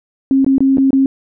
sine tone with dropouts, 269.1 Hz, C4, 49 cents sharp, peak -8 dBFS, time 0.31-1.06 s, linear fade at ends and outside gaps 1 ms, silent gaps 0.446-0.464 / 0.582-0.605 / 0.772-0.782 / 0.906-0.93 s, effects none

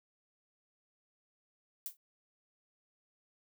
violet noise with exponential decay, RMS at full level -35 dBFS, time 1.86-1.97 s, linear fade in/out 1 ms, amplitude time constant 22 ms, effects none

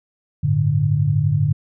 sine chord, G suspended second, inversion none, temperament equal, 98 / 110 / 146.83 Hz, G2 / A2 / D3, 0 / 0 / 0 cents, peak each -22 / -20 / -17 dBFS, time 0.43-1.53 s, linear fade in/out 10 ms, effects none

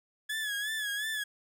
30% pulse tone with vibrato, 1700 Hz, G#6, 40 cents sharp, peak -29 dBFS, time 0.29-1.24 s, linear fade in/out 10 ms, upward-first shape sine, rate 2.8 Hz, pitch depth 71 cents each way, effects none

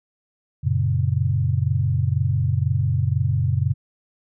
sine chord, F# major, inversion none, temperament equal, 92.5 / 116.54 / 138.59 Hz, F#2 / A#2 / C#3, 0 / 0 / 0 cents, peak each -22 dBFS, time 0.63-3.74 s, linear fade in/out 20 ms, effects none

